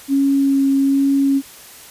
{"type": "tone with vibrato", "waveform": "sine", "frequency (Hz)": 274.8, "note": "C#4", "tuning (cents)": -15, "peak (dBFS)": -12, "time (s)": [0.08, 1.42], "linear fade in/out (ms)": 50, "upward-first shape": "sine", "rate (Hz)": 1.2, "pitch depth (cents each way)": 10, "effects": ["white hiss -40 dBFS RMS until 1.9 s", "resampled to 32000 Hz"]}